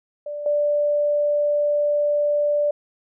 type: tone with level steps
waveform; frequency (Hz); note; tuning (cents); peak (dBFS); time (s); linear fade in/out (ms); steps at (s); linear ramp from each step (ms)
sine; 587.3; D5; 0; -27 / -17; 0.26-2.71; 5; 0.46; 2
effects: none